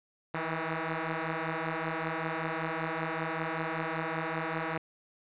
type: beating tone pair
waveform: 5% pulse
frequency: 158.3 / 163.5 Hz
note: D#3 / E3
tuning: +30 / -14 cents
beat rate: 5.2 Hz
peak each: -24 / -22 dBFS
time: 0.34-4.78 s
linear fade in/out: 5 ms
effects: resampled to 8000 Hz + 9-bit